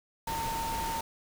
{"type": "tone in noise", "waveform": "sine", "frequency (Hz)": 908, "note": "A#5", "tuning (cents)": -46, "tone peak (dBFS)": -32, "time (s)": [0.27, 1.01], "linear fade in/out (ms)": 5, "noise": "pink", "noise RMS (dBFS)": -37, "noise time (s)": [0.27, 1.01], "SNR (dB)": 2, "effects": []}